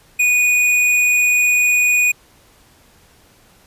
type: tone with tanh clipping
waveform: sine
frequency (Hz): 2469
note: D#7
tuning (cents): -14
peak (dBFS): -13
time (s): 0.19-2.12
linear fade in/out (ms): 10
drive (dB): 17
effects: pink hiss -51 dBFS RMS until 3.66 s + resampled to 32000 Hz